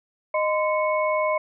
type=tone cluster; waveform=sine; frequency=618 / 1028 / 2201 Hz; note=D#5 / C6 / C#7; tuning=-12 / -31 / -13 cents; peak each=-22 / -25 / -29 dBFS; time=0.34-1.38 s; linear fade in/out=5 ms; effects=none

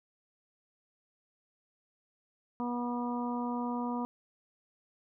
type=harmonic tone; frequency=242.3 Hz; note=B3; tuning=33 cents flat; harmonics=1 / 2 / 3 / 4 / 5; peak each=-33 / -42 / -42 / -38 / -45 dBFS; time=2.6-4.05 s; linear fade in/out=0 ms; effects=none

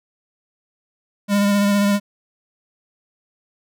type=tone with vibrato; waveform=square; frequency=202.5 Hz; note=G#3; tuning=43 cents flat; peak=-15 dBFS; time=1.28-2 s; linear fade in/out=50 ms; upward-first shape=sine; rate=15 Hz; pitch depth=18 cents each way; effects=none

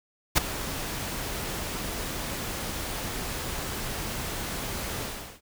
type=noise with ADSR envelope; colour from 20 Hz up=pink; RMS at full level=-17 dBFS; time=0.35-5.41 s; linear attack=25 ms; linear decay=12 ms; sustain=-16 dB; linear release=390 ms; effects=none

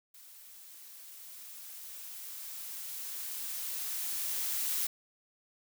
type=noise with level ramp; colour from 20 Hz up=blue; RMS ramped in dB=-54 to -32 dBFS; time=0.14-4.87 s; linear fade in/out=5 ms; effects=none

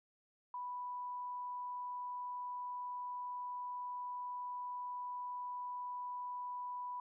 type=tone; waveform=sine; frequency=987.8 Hz; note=B5; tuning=in tune; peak=-40 dBFS; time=0.54-7 s; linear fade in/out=2 ms; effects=none

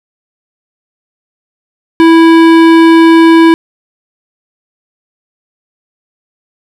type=tone with hard clipping; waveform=sine; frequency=328.9 Hz; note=E4; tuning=4 cents flat; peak=-3 dBFS; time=2-3.54 s; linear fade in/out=0 ms; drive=16 dB; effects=none

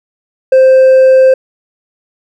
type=tone with hard clipping; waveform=sine; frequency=523.3 Hz; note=C5; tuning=in tune; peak=-3 dBFS; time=0.52-1.34 s; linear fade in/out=5 ms; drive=2 dB; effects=none

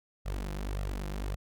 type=tone with flanger; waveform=sawtooth; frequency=49 Hz; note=G1; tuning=in tune; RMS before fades=-35 dBFS; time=0.25-1.36 s; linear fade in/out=20 ms; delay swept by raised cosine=1.5 to 5.9 ms; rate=1.8 Hz; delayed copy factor=+1; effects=none

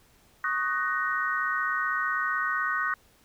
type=chord; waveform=sine; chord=D# minor seventh; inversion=third; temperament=equal with one note detuned; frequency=1108.7 / 1244.5 / 1498 / 1864.7 Hz; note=C#6 / D#6 / F#6 / A#6; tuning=0 / 0 / +21 / 0 cents; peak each=-33 / -31 / -29 / -31 dBFS; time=0.44-2.94 s; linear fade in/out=2 ms; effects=pink hiss -61 dBFS RMS until 3.24 s

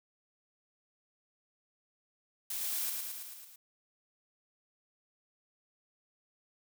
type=noise with echo; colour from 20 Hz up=blue; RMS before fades=-37 dBFS; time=2.5-2.9 s; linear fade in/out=5 ms; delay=110 ms; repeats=6; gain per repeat=-3 dB; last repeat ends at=3.56 s; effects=none

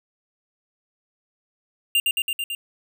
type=tone with echo; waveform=square; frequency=2794 Hz; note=F7; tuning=in tune; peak=-17 dBFS; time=1.95-2 s; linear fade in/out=2 ms; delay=110 ms; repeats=5; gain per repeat=-2 dB; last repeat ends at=2.55 s; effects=none

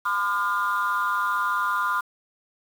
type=tone cluster; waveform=sine; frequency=1017 / 1208 / 1417 Hz; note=C6 / D6 / F6; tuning=-50 / +48 / +25 cents; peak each=-25 dBFS; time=0.05-2.01 s; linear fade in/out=10 ms; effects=tanh soft clip ceiling -16 dBFS + 7-bit

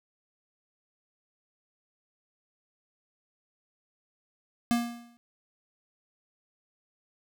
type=tone with exponential decay; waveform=square; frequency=236.9 Hz; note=A#3; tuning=28 cents sharp; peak=-21 dBFS; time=4.71-5.17 s; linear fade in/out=0 ms; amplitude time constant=100 ms; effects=none

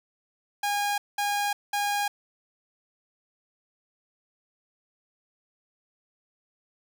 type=tone bursts; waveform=sawtooth; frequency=817 Hz; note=G#5; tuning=29 cents flat; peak=-21 dBFS; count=3; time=0.63-2.08 s; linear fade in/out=5 ms; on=350 ms; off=200 ms; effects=none

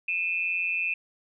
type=tone pair together; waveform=sine; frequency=2459 / 2637 Hz; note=D#7 / E7; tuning=-21 / 0 cents; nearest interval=minor second; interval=121 cents; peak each=-28 dBFS; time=0.08-0.94 s; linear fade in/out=5 ms; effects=none

